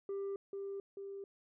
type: tone with echo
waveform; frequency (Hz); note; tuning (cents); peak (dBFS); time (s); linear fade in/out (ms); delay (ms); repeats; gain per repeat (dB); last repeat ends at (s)
sine; 395.3; G4; +15; -34; 0.09-0.36; 2; 440; 2; -4; 1.24
effects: tanh soft clip ceiling -36 dBFS